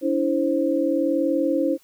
sine tone cluster, 285.9 / 326.5 / 527 Hz, D4 / E4 / C5, -46 / -17 / +12 cents, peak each -23 dBFS, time 0.01-1.78 s, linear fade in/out 50 ms, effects white hiss -58 dBFS RMS until 1.83 s

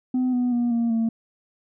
sine tone with pitch steps, 254 / 246.9 / 240 / 233.3 / 226.8 Hz, B3 / B3 / B3 / A#3 / A#3, +49 / 0 / -49 / +2 / -47 cents, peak -17 dBFS, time 0.14-1.09 s, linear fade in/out 5 ms, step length 190 ms, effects tanh soft clip ceiling -18 dBFS

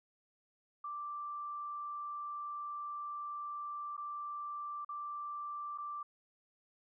sine tone with dropouts, 1174.7 Hz, D6, in tune, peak -39 dBFS, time 0.84-6.03 s, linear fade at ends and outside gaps 5 ms, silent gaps 3.968-3.977 / 4.848-4.89 / 5.777-5.783 s, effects none

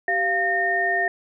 sine tone cluster, 387.6 / 695 / 1831 Hz, G4 / F5 / A#6, -20 / -9 / -32 cents, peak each -29 / -24 / -21 dBFS, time 0.08-1.08 s, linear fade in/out 2 ms, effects none

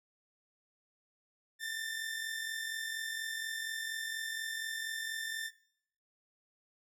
sawtooth tone pair together, 1755.8 / 1800 Hz, A6 / A6, -4 / +39 cents, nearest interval unison, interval 43 cents, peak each -39 / -35 dBFS, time 1.59-5.51 s, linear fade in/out 50 ms, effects noise-tail reverb RT60 0.7 s tail -21 dB re dry

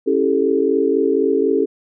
sine chord, A dominant seventh, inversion first, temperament just, 275 / 330 / 396 / 440 Hz, C#4 / E4 / G4 / A4, -14 / +2 / +18 / 0 cents, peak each -20 / -22 / -18 / -18 dBFS, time 0.06-1.66 s, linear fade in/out 20 ms, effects none

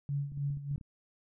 sine tone with tremolo, 141.8 Hz, C#3, 40 cents sharp, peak -29 dBFS, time 0.09-0.76 s, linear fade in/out 0 ms, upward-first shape sine, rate 3.3 Hz, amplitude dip 75%
clicks, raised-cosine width 5 ms, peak -36 dBFS, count 7, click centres 0.32 / 0.375 / 0.504 / 0.572 / 0.713 / 0.78 / 0.812 s
effects none

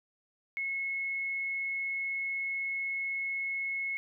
sine tone, 2182 Hz, C#7, 28 cents flat, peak -31 dBFS, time 0.57-3.97 s, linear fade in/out 0 ms, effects none

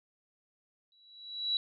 sine tone with exponential growth, 3917 Hz, B7, 15 cents flat, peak -25 dBFS, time 0.92-1.57 s, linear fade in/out 1 ms, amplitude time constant 140 ms, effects none

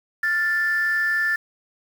sine tone pair together, 1400 / 1763.9 Hz, F6 / A6, +4 / +4 cents, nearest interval major third, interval 400 cents, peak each -26 / -18 dBFS, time 0.23-1.36 s, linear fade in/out 5 ms, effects tanh soft clip ceiling -15 dBFS + 7-bit

